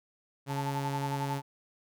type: tone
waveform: sawtooth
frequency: 138.59 Hz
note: C#3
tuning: in tune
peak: -28 dBFS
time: 0.46-1.42 s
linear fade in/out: 50 ms
type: tone with tremolo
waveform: sine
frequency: 880 Hz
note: A5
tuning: in tune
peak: -31 dBFS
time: 0.48-1.42 s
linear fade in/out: 50 ms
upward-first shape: sine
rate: 11 Hz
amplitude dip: 90%
effects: none